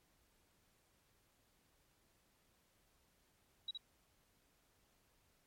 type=tone with echo; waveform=sine; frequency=3876 Hz; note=B7; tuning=33 cents flat; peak=-39 dBFS; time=3.68-3.71 s; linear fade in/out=5 ms; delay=66 ms; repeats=1; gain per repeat=-4 dB; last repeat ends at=3.776 s; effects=pink hiss -75 dBFS RMS until 5.46 s + MP3 64 kbps